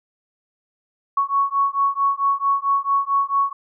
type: beating tone pair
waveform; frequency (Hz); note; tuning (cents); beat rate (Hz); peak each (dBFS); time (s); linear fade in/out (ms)
sine; 1108.7 / 1113.2; C#6 / C#6; 0 / +7; 4.5; -20; 1.17-3.53; 5
effects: none